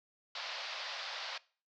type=band-pass noise; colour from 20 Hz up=white; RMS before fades=-42 dBFS; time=0.35-1.38 s; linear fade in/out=5 ms; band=540 to 5000 Hz; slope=48 dB/octave; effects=noise-tail reverb RT60 0.4 s tail -21 dB re dry